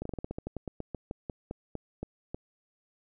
slowing click train, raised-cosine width 2 ms, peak -22 dBFS, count 19, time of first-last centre 0.02-2.345 s, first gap 34 ms, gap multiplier 1.14, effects none

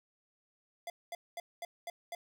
square tone bursts, 686 Hz, F5, 31 cents flat, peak -39 dBFS, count 6, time 0.87-2.15 s, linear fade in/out 2 ms, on 30 ms, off 220 ms, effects none

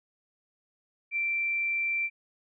sine tone, 2349 Hz, D7, in tune, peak -26 dBFS, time 1.11-2.1 s, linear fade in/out 50 ms, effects none

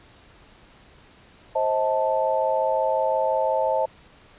sine chord, A diminished, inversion first, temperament just, 528 / 633.6 / 880 Hz, C5 / Eb5 / A5, +16 / +31 / 0 cents, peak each -24 dBFS, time 1.55-3.86 s, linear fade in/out 10 ms, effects pink hiss -52 dBFS RMS until 4.38 s + resampled to 8000 Hz

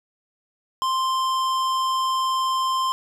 sine tone with hard clipping, 1046.5 Hz, C6, in tune, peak -22 dBFS, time 0.82-2.92 s, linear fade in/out 0 ms, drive 14 dB, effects none

